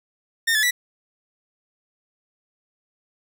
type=tone with pitch steps; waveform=sawtooth; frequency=1825 / 1724 / 1958 Hz; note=A#6 / A6 / B6; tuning=-37 / -36 / -15 cents; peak=-14 dBFS; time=0.47-0.71 s; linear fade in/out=10 ms; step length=80 ms; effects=none